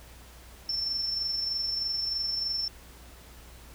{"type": "tone with amplitude modulation", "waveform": "sine", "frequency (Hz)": 5380, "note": "E8", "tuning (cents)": 34, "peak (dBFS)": -26, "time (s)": [0.69, 2.68], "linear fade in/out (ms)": 2, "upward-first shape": "sine", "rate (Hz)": 23.2, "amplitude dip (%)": 40, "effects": ["added 60 Hz sine -50 dBFS peak until 3.74 s", "pink hiss -52 dBFS RMS until 3.74 s"]}